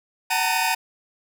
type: tone cluster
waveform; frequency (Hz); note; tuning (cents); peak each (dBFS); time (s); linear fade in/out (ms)
sawtooth; 752 / 890 / 924 / 2490; F#5 / A5 / A#5 / D#7; +28 / +20 / -16 / +1; -22; 0.3-0.75; 10
effects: none